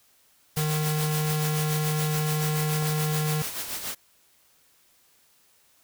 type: noise with tremolo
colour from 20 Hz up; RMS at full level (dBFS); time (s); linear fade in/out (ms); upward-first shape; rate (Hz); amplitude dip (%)
white; -31; 0.56-3.95; 10; sine; 7; 55
type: tone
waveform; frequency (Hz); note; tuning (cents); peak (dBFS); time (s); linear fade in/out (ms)
square; 153; D#3; -29; -25; 0.57-3.42; 0
type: clicks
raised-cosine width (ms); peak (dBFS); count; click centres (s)
1; -30 / -23; 2; 2.438 / 2.825
effects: white hiss -62 dBFS RMS until 5.83 s